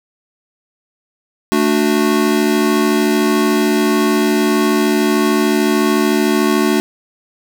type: chord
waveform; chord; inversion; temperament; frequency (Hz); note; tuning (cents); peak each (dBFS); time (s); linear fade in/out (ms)
square; D major; second; equal with one note detuned; 220 / 293.7 / 367.2; A3 / D4 / F#4; 0 / 0 / -13; -17; 1.52-6.8; 0
effects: none